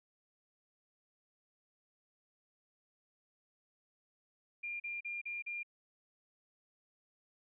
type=tone bursts; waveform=sine; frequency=2400 Hz; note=D7; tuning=37 cents sharp; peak=-38 dBFS; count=5; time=4.63-5.632 s; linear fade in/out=10 ms; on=170 ms; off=38 ms; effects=none